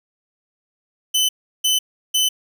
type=tone bursts; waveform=sawtooth; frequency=3029 Hz; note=F#7; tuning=40 cents sharp; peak=-12 dBFS; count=3; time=1.14-2.29 s; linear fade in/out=10 ms; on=150 ms; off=350 ms; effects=none